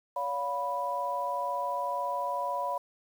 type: tone cluster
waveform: sine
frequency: 567 / 709 / 985 Hz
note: C#5 / F5 / B5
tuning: +39 / +26 / -5 cents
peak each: -35 / -36 / -31 dBFS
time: 0.16-2.78 s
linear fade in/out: 5 ms
effects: 9-bit